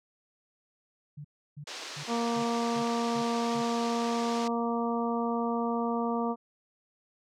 sine tone bursts, 146.83 Hz, D3, in tune, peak -39 dBFS, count 7, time 1.17-3.622 s, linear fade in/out 10 ms, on 76 ms, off 320 ms
white band-pass noise, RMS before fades -41 dBFS, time 1.67-4.48 s, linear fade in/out 5 ms, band 320 to 5900 Hz, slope 24 dB/octave
harmonic tone, 233.8 Hz, A#3, 5 cents sharp, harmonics 1 / 2 / 3 / 4 / 5, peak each -30 / -33 / -35 / -36 / -37 dBFS, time 2.07-6.36 s, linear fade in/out 50 ms
effects none

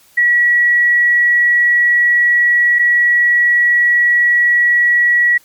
sine tone pair in turn, 1928 / 1928 Hz, B6 / B6, -42 / -42 cents, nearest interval unison, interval 0 cents, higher neither, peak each -8 dBFS, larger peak neither, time 0.17-2.79 / 2.79-5.38 s, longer first, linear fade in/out 10 ms, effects white hiss -49 dBFS RMS until 5.44 s + MP3 96 kbps

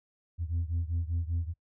sine beating tone pair, 82.41 / 87.51 Hz, E2 / F2, 0 / +4 cents, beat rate 5.1 Hz, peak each -29 / -31 dBFS, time 0.38-1.54 s, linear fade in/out 50 ms, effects noise-tail reverb RT60 0.1 s tail -23 dB re dry + tanh soft clip ceiling -25 dBFS

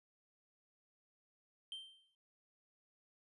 triangle tone with exponential decay, 3136 Hz, G7, in tune, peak -40 dBFS, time 1.72-2.15 s, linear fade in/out 1 ms, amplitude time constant 93 ms, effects resampled to 24000 Hz

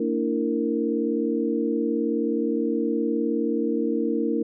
sine tone cluster, 229.2 / 289.9 / 329.1 / 462.5 Hz, A#3 / D4 / E4 / A#4, -29 / -22 / -3 / -14 cents, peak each -27 dBFS, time 0-4.43 s, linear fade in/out 5 ms, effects none

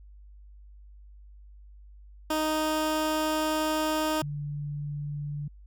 15% pulse / sine tone pair in turn, 310.7 / 146.04 Hz, D#4 / D3, -2 / -9 cents, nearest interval octave + minor second, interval 1307 cents, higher first, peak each -19 / -31 dBFS, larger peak first, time 2.3-4.22 / 4.22-5.48 s, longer first, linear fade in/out 5 ms, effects added 50 Hz sine -47 dBFS peak until 5.66 s

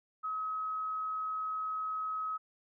sine tone, 1276 Hz, D#6, 43 cents sharp, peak -33 dBFS, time 0.23-2.38 s, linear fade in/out 20 ms, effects none

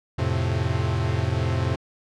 45% pulse chord, F major, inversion none, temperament equal, 87.31 / 110 / 130.81 Hz, F2 / A2 / C3, 0 / 0 / 0 cents, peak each -26 dBFS, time 0.18-1.76 s, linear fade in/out 10 ms, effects low-pass 5000 Hz 12 dB/octave

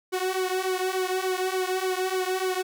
sawtooth tone with flanger, 372.7 Hz, F#4, 13 cents sharp, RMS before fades -27 dBFS, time 0.12-2.63 s, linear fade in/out 20 ms, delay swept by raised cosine 1.5 to 3.7 ms, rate 3.4 Hz, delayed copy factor -0.9, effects none

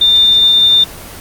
sine tone, 3600 Hz, A7, 39 cents sharp, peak -5 dBFS, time 0.01-0.84 s, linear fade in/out 5 ms, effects pink hiss -30 dBFS RMS until 1.2 s + Opus 24 kbps

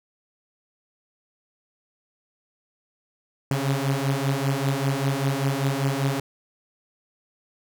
sawtooth beating tone pair, 134.7 / 139.8 Hz, C#3 / C#3, -49 / +15 cents, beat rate 5.1 Hz, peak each -21 dBFS, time 3.51-6.2 s, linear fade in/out 2 ms, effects none

